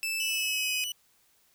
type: tone with pitch glide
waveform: sawtooth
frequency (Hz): 2637 to 2516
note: E7 to D#7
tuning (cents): 0 to +19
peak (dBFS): -26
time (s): 0.03-0.84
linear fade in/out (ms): 0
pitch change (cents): -81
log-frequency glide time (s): 0.24-0.72
type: tone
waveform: sawtooth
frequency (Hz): 2960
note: F#7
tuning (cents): 0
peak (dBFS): -29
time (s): 0.2-0.92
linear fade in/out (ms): 2
effects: white hiss -66 dBFS RMS until 1.54 s